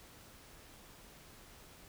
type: silence
effects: pink hiss -57 dBFS RMS until 1.88 s